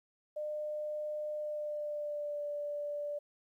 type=tone with pitch glide; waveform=sine; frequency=603 to 585.2 Hz; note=D5 to D5; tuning=+46 to -6 cents; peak=-35 dBFS; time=0.36-3.19 s; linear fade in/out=10 ms; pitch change=-52 cents; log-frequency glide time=1.35-2.45 s; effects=12-bit